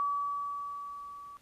sine tone with level ramp, 1144 Hz, D6, 46 cents flat, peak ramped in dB -27 to -45 dBFS, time 0-1.37 s, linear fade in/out 0 ms, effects pink hiss -65 dBFS RMS until 1.41 s + resampled to 32000 Hz

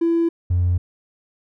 triangle tone pair in turn, 334.9 / 88.7 Hz, E4 / F2, +27 / +27 cents, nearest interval octave + major seventh, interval 2300 cents, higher first, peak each -12 dBFS, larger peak neither, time 0.01-0.29 / 0.5-0.78 s, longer neither, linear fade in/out 10 ms, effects tanh soft clip ceiling -12 dBFS

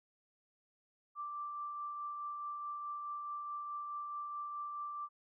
sine tone with tremolo, 1174.7 Hz, D6, in tune, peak -38 dBFS, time 1.15-5.09 s, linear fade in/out 50 ms, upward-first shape triangle, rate 4.7 Hz, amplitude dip 30%, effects none

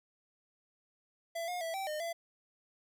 square tone with pitch steps, 670 / 715 / 658 / 774 / 609 / 674 Hz, E5 / F5 / E5 / G5 / D#5 / E5, +28 / +41 / -3 / -22 / -37 / +38 cents, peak -36 dBFS, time 1.35-2.13 s, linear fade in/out 10 ms, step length 130 ms, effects none

